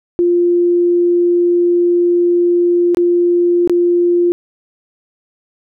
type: tone with dropouts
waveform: sine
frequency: 349.2 Hz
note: F4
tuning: in tune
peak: -9 dBFS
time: 0.19-4.32 s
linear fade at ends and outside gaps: 0 ms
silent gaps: 2.947-2.971 / 3.675-3.696 s
effects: none